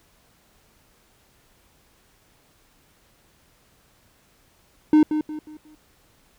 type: tone with echo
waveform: triangle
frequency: 306 Hz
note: D#4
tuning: 29 cents flat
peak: -9 dBFS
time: 4.93-5.03 s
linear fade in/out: 2 ms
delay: 180 ms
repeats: 4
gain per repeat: -9 dB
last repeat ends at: 5.75 s
effects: pink hiss -60 dBFS RMS until 6.38 s